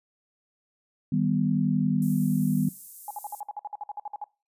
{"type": "chord", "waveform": "sine", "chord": "Eb augmented", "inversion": "none", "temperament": "equal", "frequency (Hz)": [155.56, 196, 246.9], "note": ["Eb3", "G3", "B3"], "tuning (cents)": [0, 0, 0], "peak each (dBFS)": -26, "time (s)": [1.12, 2.69], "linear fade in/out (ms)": 5}
{"type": "high-pass noise", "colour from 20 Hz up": "white", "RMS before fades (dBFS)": -43, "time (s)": [2.02, 3.4], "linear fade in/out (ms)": 0, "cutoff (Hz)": 8200, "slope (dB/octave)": 24}
{"type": "tone bursts", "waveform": "sine", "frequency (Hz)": 830.6, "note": "G#5", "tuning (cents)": 0, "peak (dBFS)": -31, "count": 15, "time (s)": [3.08, 4.241], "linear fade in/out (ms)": 2, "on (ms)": 27, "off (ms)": 54}
{"effects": ["noise-tail reverb RT60 0.3 s tail -22 dB re dry", "resampled to 32000 Hz"]}